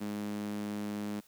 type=tone with high-pass filter; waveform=sawtooth; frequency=103.83 Hz; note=G#2; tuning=in tune; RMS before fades=-37 dBFS; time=0-1.21 s; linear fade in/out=20 ms; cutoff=230 Hz; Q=3.8; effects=white hiss -63 dBFS RMS until 1.27 s